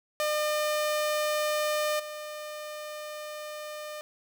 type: tone with level steps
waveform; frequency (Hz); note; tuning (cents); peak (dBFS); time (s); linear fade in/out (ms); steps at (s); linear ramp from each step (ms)
sawtooth; 604; D5; +48; -22 / -33; 0.2-4.01; 0; 1.99; 10
effects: none